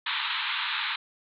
white band-pass noise, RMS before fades -30 dBFS, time 0.06-0.96 s, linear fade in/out 5 ms, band 870 to 4000 Hz, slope 96 dB/octave, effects none

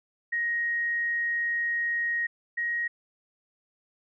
sine tone pair in turn, 1878 / 1885.9 Hz, A#6 / A#6, +12 / +20 cents, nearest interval unison, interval 8 cents, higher second, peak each -25 / -26 dBFS, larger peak first, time 0.32-2.27 / 2.57-2.88 s, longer first, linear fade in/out 10 ms, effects none

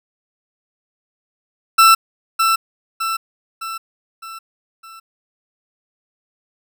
40% pulse tone with echo, 1334 Hz, E6, 20 cents sharp, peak -6 dBFS, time 1.78-1.95 s, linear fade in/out 10 ms, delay 610 ms, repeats 5, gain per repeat -6 dB, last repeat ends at 5 s, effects none

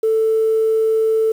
sine tone, 442.5 Hz, A4, 10 cents sharp, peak -12 dBFS, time 0.03-1.32 s, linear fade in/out 5 ms, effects tanh soft clip ceiling -9 dBFS + 7-bit

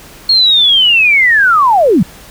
sine linear sweep, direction down, 4312 to 143.3 Hz, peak -5 dBFS, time 0.29-2.03 s, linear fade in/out 5 ms, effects pink hiss -36 dBFS RMS until 2.3 s

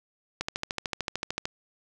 click train, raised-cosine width 0.2 ms, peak -12 dBFS, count 15, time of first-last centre 0.41-1.455 s, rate 13.4 Hz, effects none

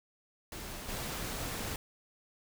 pink noise with level steps, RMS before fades -43 / -38 dBFS, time 0.52-1.76 s, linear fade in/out 2 ms, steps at 0.88 s, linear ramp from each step 10 ms, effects none

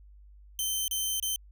10% pulse tone with dropouts, 3095 Hz, G7, 23 cents flat, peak -20 dBFS, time 0.59-1.36 s, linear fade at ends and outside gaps 1 ms, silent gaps 0.88-0.911 / 1.199-1.226 s, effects added 50 Hz sine -50 dBFS peak until 1.51 s

